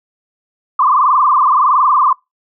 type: tone with frequency modulation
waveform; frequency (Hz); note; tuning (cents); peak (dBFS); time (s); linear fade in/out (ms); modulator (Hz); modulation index
sine; 1108.7; C#6; 0; -8; 0.79-2.13; 5; 21.5; 4.9
effects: noise-tail reverb RT60 0.2 s tail -24 dB re dry